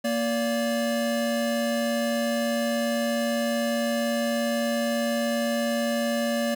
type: tone pair together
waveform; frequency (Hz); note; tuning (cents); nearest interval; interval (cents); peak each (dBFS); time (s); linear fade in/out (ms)
square; 234.2 / 577; A#3 / D5; +8 / -31; octave + major third; 1561; -27; 0.04-6.55; 10
effects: none